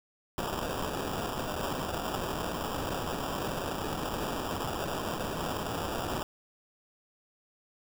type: noise with sample-and-hold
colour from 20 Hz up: blue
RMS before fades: -34 dBFS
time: 0.38-6.23 s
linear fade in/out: 0 ms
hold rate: 2100 Hz
effects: none